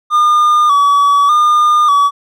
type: tone with vibrato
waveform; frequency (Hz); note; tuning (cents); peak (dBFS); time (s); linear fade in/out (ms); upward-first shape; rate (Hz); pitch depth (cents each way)
triangle; 1174.7; D6; 0; -5; 0.1-2.11; 50; square; 0.84; 53
effects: none